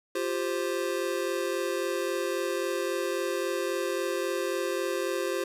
square chord, F suspended second, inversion none, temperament just, 349.2 / 392.9 / 523.8 Hz, F4 / G4 / C5, 0 / +4 / +2 cents, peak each -33 dBFS, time 0.15-5.44 s, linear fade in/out 5 ms, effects resampled to 32000 Hz + 9-bit

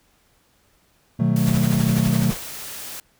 triangle chord, B dominant seventh, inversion none, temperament just, 123.47 / 154.34 / 185.21 / 222.2 Hz, B2 / D#3 / F#3 / A3, 0 / -14 / +2 / +17 cents, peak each -20 dBFS, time 1.19-2.32 s, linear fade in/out 10 ms
white noise, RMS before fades -34 dBFS, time 1.36-3 s, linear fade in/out 2 ms
pink noise with tremolo, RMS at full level -29 dBFS, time 1.46-2.38 s, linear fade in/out 10 ms, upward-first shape sine, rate 12 Hz, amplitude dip 65%
effects pink hiss -61 dBFS RMS until 3.19 s

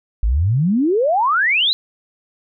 sine exponential sweep, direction up, 49 to 4116 Hz, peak -13 dBFS, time 0.23-1.73 s, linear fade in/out 0 ms, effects none

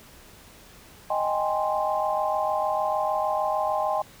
sine chord, Ab major seventh, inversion second, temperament equal, 622.3 / 784 / 830.6 / 1046.5 Hz, Eb5 / G5 / Ab5 / C6, 0 / 0 / 0 / 0 cents, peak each -27 / -28 / -29 / -29 dBFS, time 1.1-4.02 s, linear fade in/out 5 ms, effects pink hiss -50 dBFS RMS until 4.2 s

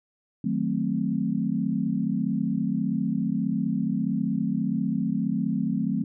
sine chord, D# diminished seventh, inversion none, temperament equal, 155.56 / 185 / 220 / 261.6 Hz, D#3 / F#3 / A3 / C4, 0 / 0 / 0 / 0 cents, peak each -32 / -28 / -27 / -29 dBFS, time 0.44-6.04 s, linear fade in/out 5 ms, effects none

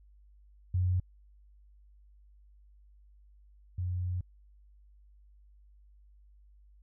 sine tone pair in turn, 90.9 / 89.96 Hz, F#2 / F#2, -30 / -48 cents, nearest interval unison, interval 18 cents, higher first, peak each -25 / -30 dBFS, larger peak first, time 0.74-1 / 3.78-4.21 s, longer second, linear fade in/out 5 ms, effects added 50 Hz sine -56 dBFS peak until 6.82 s

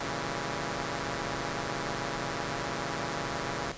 5% pulse chord, A# diminished seventh, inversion none, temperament equal, 116.54 / 138.59 / 164.81 / 196 Hz, A#2 / C#3 / E3 / G3, 0 / 0 / 0 / 0 cents, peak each -27 / -25 / -26 / -29 dBFS, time 0-3.72 s, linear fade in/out 5 ms, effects pink hiss -44 dBFS RMS until 3.77 s + resampled to 16000 Hz

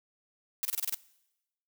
blue noise bursts, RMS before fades -31 dBFS, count 7, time 0.63-0.945 s, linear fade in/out 0 ms, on 21 ms, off 28 ms, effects noise-tail reverb RT60 0.9 s tail -21 dB re dry

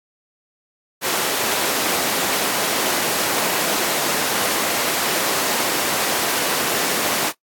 pink high-pass noise, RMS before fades -21 dBFS, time 1.01-7.33 s, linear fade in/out 50 ms, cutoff 330 Hz, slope 12 dB/octave, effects noise-tail reverb RT60 0.1 s tail -19 dB re dry + AAC 64 kbps

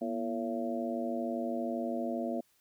harmonic tone with a mistuned harmonic, 112.5 Hz, A2, 39 cents sharp, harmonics 2 / 3 / 4 / 5 / 6, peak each -35 / -39 / -44 / -39 / -37 dBFS, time 0.01-2.41 s, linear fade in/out 10 ms, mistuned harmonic 2, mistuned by +110 cents, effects white hiss -70 dBFS RMS until 2.6 s

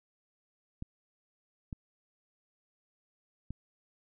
clicks, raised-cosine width 5 ms, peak -26 dBFS, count 3, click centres 0.824 / 1.728 / 3.506 s, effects none

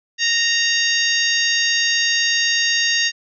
harmonic tone with a mistuned harmonic, 928 Hz, A#5, 8 cents flat, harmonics 2 / 3 / 4 / 5 / 6 / 7, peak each -20 / -22 / -23 / -24 / -25 / -25 dBFS, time 0.18-3.12 s, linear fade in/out 50 ms, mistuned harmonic 5, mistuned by +24 cents, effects none

